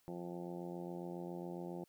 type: harmonic tone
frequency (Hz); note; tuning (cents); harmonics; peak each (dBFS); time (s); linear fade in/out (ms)
87.31; F2; 0; 2 / 3 / 4 / 5 / 6 / 7 / 8 / 9 / 10; -46 / -54 / -46 / -57 / -52 / -57 / -56 / -56 / -59; 0.08-1.84; 0
effects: white hiss -74 dBFS RMS until 1.88 s